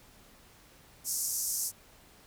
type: band-pass noise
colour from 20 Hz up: pink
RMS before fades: -33 dBFS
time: 1.04-1.72 s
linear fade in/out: 50 ms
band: 5500 to 14000 Hz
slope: 48 dB/octave
effects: pink hiss -58 dBFS RMS until 2.26 s